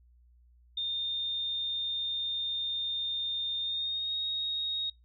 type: tone with pitch glide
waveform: sine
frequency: 3634 to 3751 Hz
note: A#7 to A#7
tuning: -45 to +10 cents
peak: -30 dBFS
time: 0.77-4.9 s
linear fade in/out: 5 ms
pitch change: +55 cents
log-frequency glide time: 3.6-4.17 s
effects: noise-tail reverb RT60 0.2 s tail -24 dB re dry + added 60 Hz sine -58 dBFS peak until 5.04 s